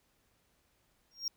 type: tone with exponential growth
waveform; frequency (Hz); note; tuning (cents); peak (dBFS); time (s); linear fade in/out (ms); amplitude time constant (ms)
triangle; 5580; F8; -2; -28; 1.11-1.28; 2; 36
effects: pink hiss -73 dBFS RMS until 1.36 s